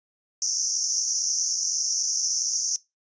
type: band-pass noise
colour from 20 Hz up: pink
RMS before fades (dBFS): -26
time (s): 0.42-2.76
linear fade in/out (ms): 0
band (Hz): 5500 to 6400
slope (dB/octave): 96
effects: noise-tail reverb RT60 0.2 s tail -20 dB re dry + resampled to 16000 Hz